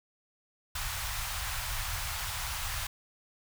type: band-stop noise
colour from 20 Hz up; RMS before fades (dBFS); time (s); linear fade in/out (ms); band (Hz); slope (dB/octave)
pink; -35; 0.75-2.87; 5; 110 to 820; 24
effects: none